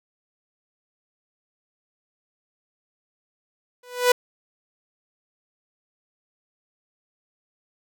sawtooth tone with exponential growth, 493.9 Hz, B4, in tune, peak -7 dBFS, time 3.83-4.12 s, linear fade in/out 5 ms, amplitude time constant 63 ms, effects none

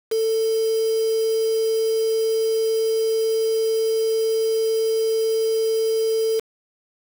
sine tone with quantisation, 445.5 Hz, A4, 22 cents sharp, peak -18 dBFS, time 0.11-6.4 s, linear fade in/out 10 ms, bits 5, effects none

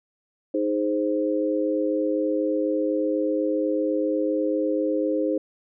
sine chord, Ab major, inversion second, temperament equal, 311.1 / 415.3 / 523.3 Hz, Eb4 / Ab4 / C5, 0 / 0 / 0 cents, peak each -24 / -28 / -25 dBFS, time 0.54-5.38 s, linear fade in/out 5 ms, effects none

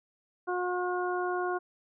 harmonic tone, 360 Hz, F#4, 47 cents flat, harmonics 1 / 2 / 3 / 4, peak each -31 / -34 / -36 / -37 dBFS, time 0.47-1.59 s, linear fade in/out 20 ms, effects none

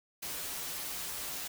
white noise with comb filter, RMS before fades -39 dBFS, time 0.22-1.48 s, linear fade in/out 10 ms, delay 9 ms, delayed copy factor -0.85, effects none

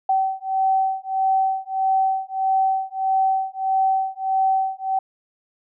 sine beating tone pair, 766 / 767.6 Hz, G5 / G5, -40 / -37 cents, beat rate 1.6 Hz, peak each -21 dBFS, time 0.09-4.99 s, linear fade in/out 5 ms, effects none

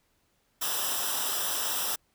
white noise with comb filter, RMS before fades -30 dBFS, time 0.61-1.96 s, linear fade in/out 10 ms, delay 0.45 ms, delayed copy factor -0.75, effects pink hiss -71 dBFS RMS until 2.14 s

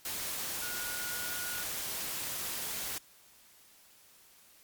sine tone in noise, 1446 Hz, F#6, 40 cents flat, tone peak -41 dBFS, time 0.62-1.63 s, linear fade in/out 2 ms, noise white, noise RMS -37 dBFS, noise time 0.05-2.98 s, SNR -7 dB, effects white hiss -60 dBFS RMS until 4.63 s + MP3 96 kbps

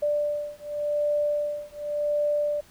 sine beating tone pair, 589 / 589.89 Hz, D5 / D5, +5 / +8 cents, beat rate 0.89 Hz, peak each -27 dBFS, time 0.02-2.61 s, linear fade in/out 10 ms, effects pink hiss -55 dBFS RMS until 2.7 s

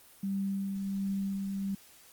sine tone with tremolo, 196 Hz, G3, in tune, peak -29 dBFS, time 0.23-1.75 s, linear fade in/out 5 ms, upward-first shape sine, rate 1.4 Hz, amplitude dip 30%, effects white hiss -57 dBFS RMS until 2.12 s + Opus 32 kbps

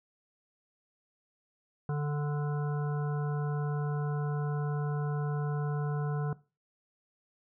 harmonic tone, 146.83 Hz, D3, in tune, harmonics 1 / 3 / 5 / 7 / 9 / 10, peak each -29 / -39 / -43 / -46 / -48 / -49 dBFS, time 1.89-6.33 s, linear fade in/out 2 ms, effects noise-tail reverb RT60 0.3 s tail -19 dB re dry

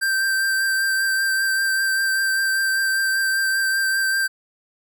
square tone with vibrato, 1568 Hz, G6, in tune, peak -19 dBFS, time 0.01-4.28 s, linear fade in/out 20 ms, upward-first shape triangle, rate 5.1 Hz, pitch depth 19 cents each way, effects none

